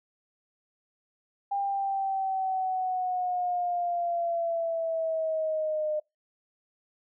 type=linear sweep; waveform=sine; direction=down; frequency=801 to 607 Hz; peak=-26 dBFS; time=1.51-6 s; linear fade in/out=10 ms; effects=noise-tail reverb RT60 0.2 s tail -25 dB re dry